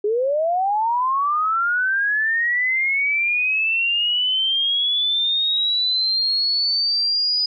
sine linear sweep, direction up, 401.7 to 4978 Hz, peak -17 dBFS, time 0.04-7.46 s, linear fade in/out 5 ms, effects none

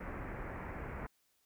pink low-pass noise, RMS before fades -43 dBFS, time 0-1.07 s, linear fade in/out 10 ms, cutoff 2200 Hz, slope 48 dB/octave, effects white hiss -75 dBFS RMS until 1.45 s

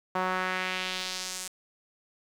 sawtooth tone with band-pass filter sweep, 185 Hz, F#3, in tune, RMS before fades -32 dBFS, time 0.15-1.48 s, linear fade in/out 5 ms, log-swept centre 1000 to 8300 Hz, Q 1.5, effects 9-bit

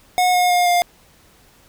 square tone with pitch steps, 727 / 719.5 / 712 / 704.7 Hz, F#5 / F#5 / F5 / F5, -31 / -49 / +33 / +15 cents, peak -14 dBFS, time 0.18-0.82 s, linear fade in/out 0 ms, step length 160 ms, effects pink hiss -52 dBFS RMS until 1.68 s

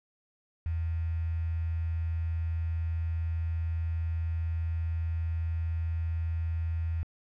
sine tone with quantisation, 82.41 Hz, E2, in tune, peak -28 dBFS, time 0.66-7.03 s, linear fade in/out 0 ms, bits 8, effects low-pass 2000 Hz 12 dB/octave

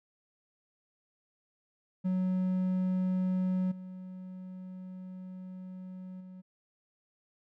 triangle tone with level steps, 185 Hz, F#3, in tune, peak -25 / -39 / -43 dBFS, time 2.04-6.42 s, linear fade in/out 20 ms, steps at 3.71 / 6.2 s, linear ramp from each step 10 ms, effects none

